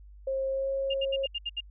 sine tone with pitch glide, 535 to 542.5 Hz, C5 to C#5, +38 to -37 cents, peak -27 dBFS, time 0.27-1.26 s, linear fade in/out 5 ms, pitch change +25 cents, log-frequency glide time 0.49-0.69 s
sine tone bursts, 2816 Hz, F7, 14 cents sharp, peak -29 dBFS, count 7, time 0.9-1.607 s, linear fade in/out 10 ms, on 41 ms, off 70 ms
effects added 50 Hz sine -47 dBFS peak until 1.7 s

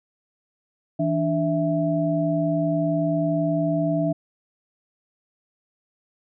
sine tone cluster, 162.7 / 293.2 / 659 Hz, E3 / D4 / E5, -22 / -3 / -1 cents, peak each -24 dBFS, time 0.99-4.13 s, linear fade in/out 10 ms, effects none

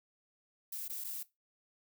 violet noise with dropouts, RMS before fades -41 dBFS, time 0.72-1.23 s, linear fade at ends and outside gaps 5 ms, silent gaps 0.881-0.896 / 1.04-1.044 s, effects noise-tail reverb RT60 0.2 s tail -18 dB re dry

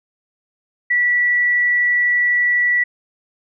sine tone, 1952 Hz, B6, 21 cents flat, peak -13 dBFS, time 0.9-2.84 s, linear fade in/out 10 ms, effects none

